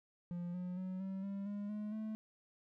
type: tone with pitch steps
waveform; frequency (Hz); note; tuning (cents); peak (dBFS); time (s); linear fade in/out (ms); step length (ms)
triangle; 174.61 / 180.14 / 185.85 / 191.74 / 197.81 / 204.1 / 210.5 / 217.2; F3 / F#3 / F#3 / G3 / G3 / G#3 / G#3 / A3; 0 / -46 / +8 / -38 / +16 / -30 / +24 / -22; -37; 0.31-2.15; 0; 230
effects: none